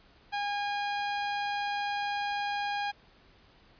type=tone; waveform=sawtooth; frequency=816 Hz; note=G#5; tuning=31 cents flat; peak=-26 dBFS; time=0.32-2.92 s; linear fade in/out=20 ms; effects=pink hiss -60 dBFS RMS until 3.79 s + resampled to 11025 Hz